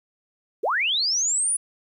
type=linear sweep; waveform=sine; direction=up; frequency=329.6 to 9956 Hz; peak=-20 dBFS; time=0.63-1.57 s; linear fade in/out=10 ms; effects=10-bit